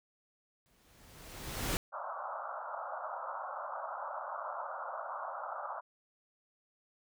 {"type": "noise with exponential growth", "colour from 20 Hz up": "pink", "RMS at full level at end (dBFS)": -32, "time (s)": [0.66, 1.77], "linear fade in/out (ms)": 0, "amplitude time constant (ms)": 240}
{"type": "band-pass noise", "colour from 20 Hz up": "white", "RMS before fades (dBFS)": -41, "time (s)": [1.92, 5.81], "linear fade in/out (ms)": 20, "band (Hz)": [550, 1400], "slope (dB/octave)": 96}
{"effects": []}